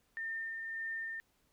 sine tone with tremolo, 1809 Hz, A6, 48 cents sharp, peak -36 dBFS, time 0.17-1.2 s, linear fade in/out 0 ms, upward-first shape sine, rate 1.7 Hz, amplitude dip 30%, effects pink hiss -74 dBFS RMS until 1.52 s

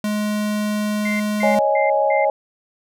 square tone, 210 Hz, G#3, 19 cents sharp, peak -20 dBFS, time 0.04-1.59 s, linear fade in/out 2 ms
sine tone bursts, 2090 Hz, C7, 2 cents flat, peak -23 dBFS, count 4, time 1.05-2.25 s, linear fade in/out 5 ms, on 150 ms, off 200 ms
sine chord, C# suspended second, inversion none, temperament equal, 554.4 / 622.3 / 830.6 Hz, C#5 / D#5 / G#5, 0 / 0 / 0 cents, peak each -19 dBFS, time 1.43-2.3 s, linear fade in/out 2 ms
effects none

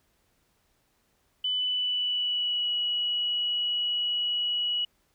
sine tone with pitch glide, 3000 to 2925 Hz, F#7 to F#7, +23 to -21 cents, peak -25 dBFS, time 1.44-4.85 s, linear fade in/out 5 ms, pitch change -44 cents, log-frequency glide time 1.56-2.69 s, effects pink hiss -70 dBFS RMS until 5.14 s

